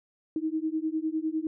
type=beating tone pair; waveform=sine; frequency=311.1 / 321 Hz; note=D#4 / E4; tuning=0 / -46 cents; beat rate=9.9 Hz; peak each=-30 dBFS; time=0.36-1.47 s; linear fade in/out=2 ms; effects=none